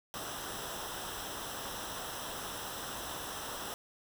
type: noise with comb filter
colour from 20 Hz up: pink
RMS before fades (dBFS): -41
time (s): 0.14-3.74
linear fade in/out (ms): 0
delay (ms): 0.44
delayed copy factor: -0.7
effects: none